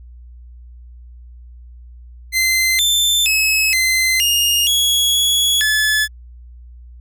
sawtooth tone with pitch steps, 2069 / 3547 / 2576 / 2063 / 2839 / 3342 / 3362 / 1723 Hz, C7 / A7 / E7 / C7 / F7 / G#7 / G#7 / A6, -20 / +13 / -41 / -25 / +28 / +10 / +20 / -37 cents, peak -10 dBFS, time 2.32-6.08 s, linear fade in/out 50 ms, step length 470 ms, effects added 60 Hz sine -36 dBFS peak until 7 s

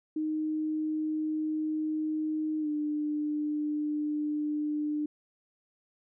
sine tone with pitch glide, 310 to 299.4 Hz, D#4 to D4, -6 to +33 cents, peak -28 dBFS, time 0.16-5.06 s, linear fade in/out 5 ms, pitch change -61 cents, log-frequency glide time 2.6-2.68 s, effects none

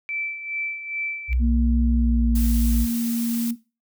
sine tone with tremolo, 2326 Hz, D7, 17 cents flat, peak -24 dBFS, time 0.09-1.33 s, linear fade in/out 0 ms, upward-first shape sine, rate 2.4 Hz, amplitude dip 65%
sine tone with pitch glide, 61.74 to 57.61 Hz, B1 to A#1, 0 to -20 cents, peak -18 dBFS, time 1.28-2.87 s, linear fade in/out 50 ms, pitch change -120 cents, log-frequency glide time 1.89-2.32 s
sine tone, 233.1 Hz, A#3, in tune, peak -21 dBFS, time 1.39-3.56 s, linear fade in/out 50 ms
blue noise, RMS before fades -33 dBFS, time 2.35-3.51 s, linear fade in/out 5 ms
effects noise-tail reverb RT60 0.3 s tail -18 dB re dry

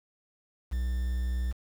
triangle tone with quantisation, 61.74 Hz, B1, in tune, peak -25 dBFS, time 0.71-1.53 s, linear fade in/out 20 ms, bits 8, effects none

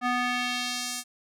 square tone with band-pass filter sweep, 246.9 Hz, B3, in tune, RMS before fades -29 dBFS, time 0.01-1.04 s, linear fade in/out 50 ms, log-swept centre 1200 to 8400 Hz, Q 1.1, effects none

